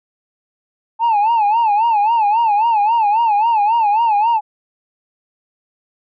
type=tone with vibrato; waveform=sine; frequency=875 Hz; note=A5; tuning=10 cents flat; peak=-9 dBFS; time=0.99-4.41 s; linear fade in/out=50 ms; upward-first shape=sine; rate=3.7 Hz; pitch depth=130 cents each way; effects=tanh soft clip ceiling -10 dBFS